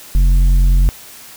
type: tone with tanh clipping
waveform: sine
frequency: 44.97 Hz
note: F#1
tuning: 49 cents flat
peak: -9 dBFS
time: 0.15-0.89 s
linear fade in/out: 0 ms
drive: 8 dB
effects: white hiss -37 dBFS RMS until 1.36 s